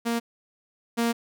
sawtooth tone pair in turn, 233.3 / 233.3 Hz, A#3 / A#3, +2 / +2 cents, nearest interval unison, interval 0 cents, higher neither, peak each -20 / -18 dBFS, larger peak second, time 0.05-0.2 / 0.97-1.13 s, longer second, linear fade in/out 20 ms, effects none

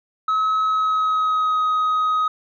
sine tone with pitch glide, 1284 to 1258.3 Hz, E6 to D#6, -46 to +19 cents, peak -14 dBFS, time 0.28-2.28 s, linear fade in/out 5 ms, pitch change -35 cents, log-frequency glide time 0.63-1.63 s, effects tanh soft clip ceiling -16 dBFS

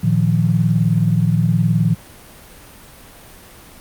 sine chord, Bb suspended fourth, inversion none, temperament equal with one note detuned, 114.54 / 155.56 / 174.61 Hz, Bb2 / Eb3 / F3, -30 / 0 / 0 cents, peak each -17 dBFS, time 0.03-1.95 s, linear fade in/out 10 ms, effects pink hiss -41 dBFS RMS until 3.8 s + Opus 32 kbps

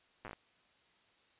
slowing click train, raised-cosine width 0.5 ms, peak -30 dBFS, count 7, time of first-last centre 0.25-0.331 s, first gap 8 ms, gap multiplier 1.21, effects white hiss -69 dBFS RMS until 1.39 s + resampled to 8000 Hz

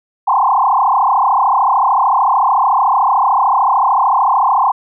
sine tone with frequency modulation, 923 Hz, A#5, 17 cents flat, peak -9 dBFS, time 0.27-4.72 s, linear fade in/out 10 ms, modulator 33.5 Hz, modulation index 4.8, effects none

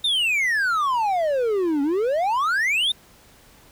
triangle exponential two-way sweep, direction down then up, 3729 to 274 to 3729 Hz, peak -17 dBFS, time 0.04-2.92 s, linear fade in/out 5 ms, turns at 1.82 s, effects pink hiss -52 dBFS RMS until 3.71 s

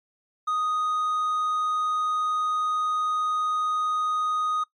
triangle tone, 1244.5 Hz, D#6, in tune, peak -21 dBFS, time 0.47-4.64 s, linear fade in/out 10 ms, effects noise-tail reverb RT60 0.1 s tail -19 dB re dry + MP3 48 kbps

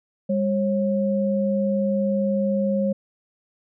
sine tone pair together, 201 / 543.3 Hz, G3 / C#5, +44 / -35 cents, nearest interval octave + perfect fourth, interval 1721 cents, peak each -21 / -23 dBFS, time 0.29-2.93 s, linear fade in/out 10 ms, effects none

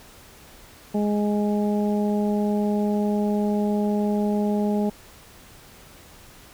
harmonic tone, 207.7 Hz, G#3, in tune, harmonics 1 / 2 / 3 / 4, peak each -21 / -27 / -31 / -33 dBFS, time 0.94-4.9 s, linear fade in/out 10 ms, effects pink hiss -48 dBFS RMS until 6.53 s

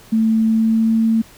sine tone with pitch glide, 222.2 to 224.4 Hz, A3 to A3, +17 to +34 cents, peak -12 dBFS, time 0.12-1.22 s, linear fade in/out 10 ms, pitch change +17 cents, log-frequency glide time 0.47-0.92 s, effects pink hiss -45 dBFS RMS until 1.37 s

